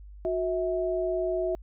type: tone pair together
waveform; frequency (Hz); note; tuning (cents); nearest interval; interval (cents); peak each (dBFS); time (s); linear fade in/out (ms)
sine; 365 / 648; F#4 / E5; -24 / -30; minor seventh; 994; -28; 0.25-1.55; 0
effects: added 50 Hz sine -43 dBFS peak until 1.62 s